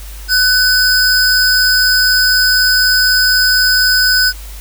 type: tone pair together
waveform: square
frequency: 1504 / 5040 Hz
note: F#6 / D#8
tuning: +28 / +21 cents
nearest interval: octave + major sixth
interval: 2093 cents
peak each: -12 dBFS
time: 0.28-4.33 s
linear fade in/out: 50 ms
effects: added 50 Hz sine -27 dBFS peak until 4.6 s + white hiss -36 dBFS RMS until 4.6 s